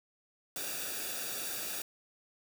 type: noise with comb filter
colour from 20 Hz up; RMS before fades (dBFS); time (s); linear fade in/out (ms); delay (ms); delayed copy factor
white; -38; 0.56-1.82; 2; 0.96; -0.7
effects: none